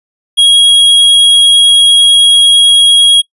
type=tone; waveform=square; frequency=3297 Hz; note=G#7; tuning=13 cents flat; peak=-3 dBFS; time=0.37-3.22 s; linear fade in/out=20 ms; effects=noise-tail reverb RT60 0.1 s tail -23 dB re dry + resampled to 24000 Hz